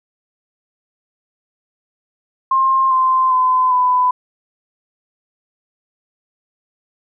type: tone with pitch steps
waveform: sine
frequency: 1061 / 1040.4 / 1020.1 / 1000.3 Hz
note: C6 / C6 / C6 / B5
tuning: +24 / -10 / -44 / +22 cents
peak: -11 dBFS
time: 2.51-4.11 s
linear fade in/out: 5 ms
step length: 400 ms
effects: none